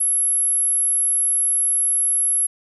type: tone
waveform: sine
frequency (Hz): 11175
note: F9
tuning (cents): 0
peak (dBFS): -16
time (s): 0-2.47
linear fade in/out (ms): 10
effects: none